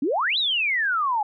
sine exponential two-way sweep, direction up then down, 251 to 4032 to 811 Hz, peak -20 dBFS, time 0.02-1.23 s, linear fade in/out 5 ms, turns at 0.38 s, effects none

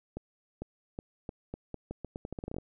accelerating click train, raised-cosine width 2 ms, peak -24 dBFS, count 18, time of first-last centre 0.17-2.584 s, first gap 450 ms, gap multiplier 0.82, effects none

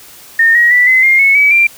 sine tone with pitch steps, 1828 / 1896.8 / 1968.3 / 2042 / 2119 / 2199 / 2282 / 2368 Hz, A#6 / A#6 / B6 / C7 / C7 / C#7 / C#7 / D7, -34 / +30 / -6 / -43 / +21 / -14 / +50 / +14 cents, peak -5 dBFS, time 0.39-1.67 s, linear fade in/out 5 ms, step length 160 ms, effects white hiss -37 dBFS RMS until 1.77 s

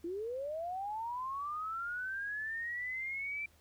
sine linear sweep, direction up, 326.7 to 2349 Hz, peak -36 dBFS, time 0.04-3.46 s, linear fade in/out 5 ms, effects added 78 Hz sine -65 dBFS peak until 3.6 s + pink hiss -67 dBFS RMS until 3.6 s

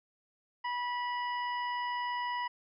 harmonic tone with a mistuned harmonic, 977 Hz, B5, 19 cents flat, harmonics 1 / 2 / 3 / 5, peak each -33 / -39 / -45 / -53 dBFS, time 0.64-2.48 s, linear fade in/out 10 ms, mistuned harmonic 5, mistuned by +43 cents, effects none

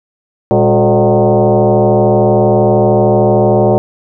sine tone with frequency modulation, 116.54 Hz, A#2, in tune, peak -6 dBFS, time 0.51-3.78 s, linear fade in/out 0 ms, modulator 160 Hz, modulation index 4, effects none

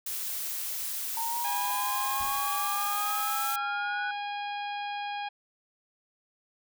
blue noise, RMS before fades -34 dBFS, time 0.06-3.56 s, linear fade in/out 5 ms
sine exponential sweep, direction up, 911 to 1493 Hz, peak -31 dBFS, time 1.17-4.11 s, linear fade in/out 2 ms
harmonic tone, 819 Hz, G#5, 24 cents flat, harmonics 1 / 2 / 3 / 4 / 5 / 6, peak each -33 / -42 / -42 / -44 / -50 / -54 dBFS, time 1.44-5.29 s, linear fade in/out 10 ms
brown noise with exponential decay, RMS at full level -43 dBFS, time 2.2-2.66 s, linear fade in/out 5 ms, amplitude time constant 100 ms
effects none

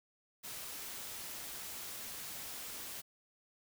white noise, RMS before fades -45 dBFS, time 0.43-3.02 s, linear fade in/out 20 ms, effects none

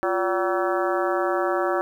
harmonic tone with a mistuned harmonic, 190 Hz, F#3, 46 cents sharp, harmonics 2 / 3 / 4 / 5 / 6 / 7 / 8 / 9, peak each -25 / -26 / -28 / -33 / -31 / -30 / -35 / -35 dBFS, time 0.03-1.81 s, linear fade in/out 0 ms, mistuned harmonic 2, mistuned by -130 cents, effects 9-bit

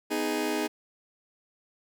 sawtooth chord, G# minor, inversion first, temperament just, 249.2 / 311.5 / 415.3 Hz, B3 / D#4 / G#4, +16 / +2 / 0 cents, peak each -30 / -26 / -27 dBFS, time 0.1-0.68 s, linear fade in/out 20 ms, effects none

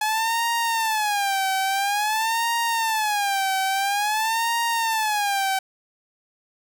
sawtooth tone with vibrato, 846 Hz, G#5, 32 cents sharp, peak -17 dBFS, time 0.01-5.59 s, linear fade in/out 5 ms, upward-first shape sine, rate 0.49 Hz, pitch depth 170 cents each way, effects none

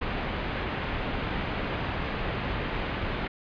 pink low-pass noise, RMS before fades -31 dBFS, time 0.01-3.28 s, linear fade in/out 10 ms, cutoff 3100 Hz, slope 24 dB/octave, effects resampled to 11025 Hz

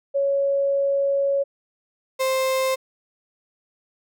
sine / 35% pulse tone pair in turn, 556 / 524.8 Hz, C#5 / C5, +5 / +5 cents, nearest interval minor second, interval 100 cents, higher first, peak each -18 dBFS, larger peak neither, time 0.14-1.44 / 2.19-2.76 s, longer first, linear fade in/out 20 ms, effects none

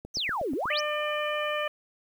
click train, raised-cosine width 2 ms, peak -26 dBFS, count 6, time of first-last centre 0.05-0.656 s, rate 8.25 Hz
sine exponential two-way sweep, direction down then up, 6500 to 243.2 to 6500 Hz, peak -27 dBFS, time 0.14-0.81 s, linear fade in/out 20 ms, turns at 0.53 s
harmonic tone, 599 Hz, D5, 34 cents sharp, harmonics 1 / 2 / 3 / 4 / 5, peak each -30 / -33 / -35 / -36 / -37 dBFS, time 0.7-1.68 s, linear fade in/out 5 ms
effects 9-bit

